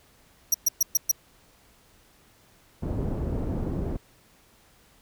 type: tone bursts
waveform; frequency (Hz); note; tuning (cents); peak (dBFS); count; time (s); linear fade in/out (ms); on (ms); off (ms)
sawtooth; 5780; F#8; -41; -15; 5; 0.52-1.115; 5; 23; 120
type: low-pass noise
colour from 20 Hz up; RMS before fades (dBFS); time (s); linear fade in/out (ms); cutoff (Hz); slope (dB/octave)
pink; -29; 2.82-3.97; 10; 420; 12
effects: pink hiss -59 dBFS RMS until 5.01 s